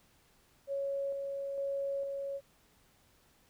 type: tone with tremolo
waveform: sine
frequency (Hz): 554.4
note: C#5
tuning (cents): 0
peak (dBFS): -32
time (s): 0.67-2.41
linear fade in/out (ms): 50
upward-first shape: square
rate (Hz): 1.1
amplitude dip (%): 30
effects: pink hiss -67 dBFS RMS until 3.49 s